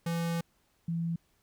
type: tone pair in turn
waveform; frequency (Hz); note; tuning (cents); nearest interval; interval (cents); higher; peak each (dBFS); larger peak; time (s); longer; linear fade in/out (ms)
square / sine; 168.2 / 167.39; E3 / E3; +35 / +27; unison; 8; first; -30 / -29; second; 0.06-0.41 / 0.88-1.16; first; 5
effects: pink hiss -71 dBFS RMS until 1.42 s